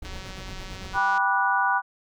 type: noise with tremolo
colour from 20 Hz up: brown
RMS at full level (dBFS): -35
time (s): 0.02-0.98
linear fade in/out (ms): 5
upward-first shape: sine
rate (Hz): 8.8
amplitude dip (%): 55
type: click train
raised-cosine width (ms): 0.2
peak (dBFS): -24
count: 214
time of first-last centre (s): 0.05-1.177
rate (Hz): 189
type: chord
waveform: sine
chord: G major seventh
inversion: none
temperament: just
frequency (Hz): 784 / 980 / 1176 / 1470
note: G5 / B5 / D6 / F#6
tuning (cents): 0 / -14 / +2 / -12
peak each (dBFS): -26 / -24 / -28 / -24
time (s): 0.93-1.82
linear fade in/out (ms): 50
effects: none